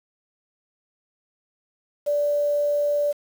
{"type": "tone with quantisation", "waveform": "sine", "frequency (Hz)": 583, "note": "D5", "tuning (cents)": -13, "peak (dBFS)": -19, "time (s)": [2.06, 3.13], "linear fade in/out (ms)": 20, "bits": 7, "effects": []}